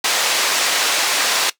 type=band-pass noise; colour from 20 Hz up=white; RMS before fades=-18 dBFS; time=0.04-1.5 s; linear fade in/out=5 ms; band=450 to 5800 Hz; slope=12 dB/octave; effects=noise-tail reverb RT60 0.1 s tail -17 dB re dry